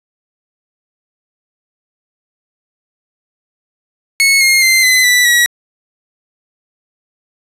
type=tone with pitch steps; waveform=sawtooth; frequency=2195 / 2137 / 2081 / 2027 / 1973.7 / 1921.9 Hz; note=C#7 / C7 / C7 / B6 / B6 / B6; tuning=-18 / +36 / -10 / +45 / -2 / -48 cents; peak=-4 dBFS; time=4.2-5.46 s; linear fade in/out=0 ms; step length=210 ms; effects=resampled to 32000 Hz